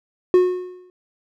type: tone with exponential decay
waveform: triangle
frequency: 363.4 Hz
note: F#4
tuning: 31 cents flat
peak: -6 dBFS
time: 0.34-0.9 s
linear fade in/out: 1 ms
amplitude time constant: 120 ms
effects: none